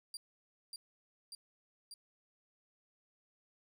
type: tone with echo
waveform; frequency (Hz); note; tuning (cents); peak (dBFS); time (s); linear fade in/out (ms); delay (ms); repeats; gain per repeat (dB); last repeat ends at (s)
30% pulse; 4747; D8; +18; -39; 0.14-0.17; 2; 590; 3; -2; 1.94
effects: none